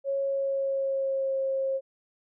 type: tone with pitch glide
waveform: sine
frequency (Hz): 550 to 536.8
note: C#5 to C5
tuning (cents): -14 to +44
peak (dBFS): -25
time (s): 0.04-1.81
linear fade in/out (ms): 50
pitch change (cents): -42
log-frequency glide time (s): 0.19-1.38
effects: none